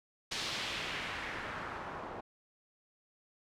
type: noise with low-pass filter sweep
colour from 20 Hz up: white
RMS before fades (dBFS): -40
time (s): 0.31-2.21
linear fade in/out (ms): 10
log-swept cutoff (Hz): 4600 to 860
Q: 1.4
effects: none